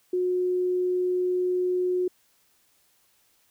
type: tone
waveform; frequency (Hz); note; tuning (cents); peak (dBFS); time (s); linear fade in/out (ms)
sine; 362.9; F#4; -34; -22; 0.13-2.08; 5
effects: white hiss -65 dBFS RMS until 3.5 s

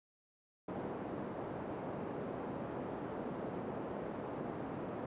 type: band-pass noise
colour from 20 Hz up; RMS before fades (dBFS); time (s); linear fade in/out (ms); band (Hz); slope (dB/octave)
pink; -42; 0.68-5.06; 5; 200 to 750; 12
effects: resampled to 8000 Hz

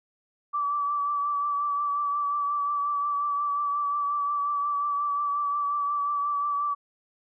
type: tone with vibrato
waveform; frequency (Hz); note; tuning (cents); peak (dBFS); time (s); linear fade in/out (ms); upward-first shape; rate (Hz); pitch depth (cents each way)
sine; 1157; D6; -26; -24; 0.53-6.75; 20; triangle; 5.6; 30
effects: none

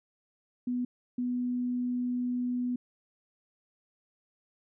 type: tone bursts at uneven times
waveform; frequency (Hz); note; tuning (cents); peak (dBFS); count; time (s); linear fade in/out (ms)
sine; 246.9; B3; 0; -28; 2; 0.67-0.85 / 1.18-2.76; 5
effects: none

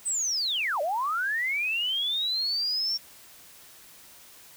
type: linear two-way sweep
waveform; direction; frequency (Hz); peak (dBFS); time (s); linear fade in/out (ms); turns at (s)
sine; down then up; 8330 to 554.4 to 5540; -25; 0.05-2.98; 20; 0.81
effects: white hiss -51 dBFS RMS until 4.56 s

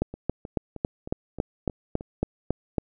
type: two click trains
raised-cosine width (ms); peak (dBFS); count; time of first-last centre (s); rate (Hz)
2; -10 / -23; 11 / 7; 0.02-2.782 / 0.14-2.009; 3.62 / 3.21
effects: none

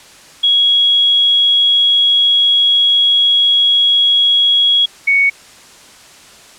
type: tone pair in turn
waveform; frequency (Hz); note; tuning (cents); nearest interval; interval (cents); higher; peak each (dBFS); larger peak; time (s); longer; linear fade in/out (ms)
sine; 3322 / 2226; G#7 / C#7; 0 / +7; perfect fifth; 693; first; -8; neither; 0.43-4.86 / 5.07-5.3; first; 10
effects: white hiss -40 dBFS RMS until 6.58 s + low-pass 8000 Hz 12 dB/octave

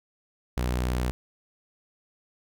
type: tone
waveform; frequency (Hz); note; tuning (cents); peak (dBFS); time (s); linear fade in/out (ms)
sawtooth; 61.74; B1; 0; -21; 0.57-1.11; 0
effects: none

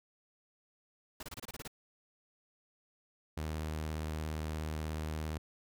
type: noise bursts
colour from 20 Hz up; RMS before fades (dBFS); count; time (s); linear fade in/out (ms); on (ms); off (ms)
pink; -44; 9; 1.2-1.678; 5; 30; 26
type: tone with vibrato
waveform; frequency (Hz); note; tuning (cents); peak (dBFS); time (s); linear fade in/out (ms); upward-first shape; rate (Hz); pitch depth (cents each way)
sawtooth; 77.78; D#2; 0; -32; 3.37-5.38; 5; square; 17; 22
effects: none

